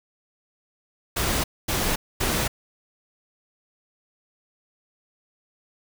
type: noise bursts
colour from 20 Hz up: pink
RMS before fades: -24 dBFS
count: 3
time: 1.16-2.48 s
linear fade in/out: 10 ms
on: 280 ms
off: 240 ms
effects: none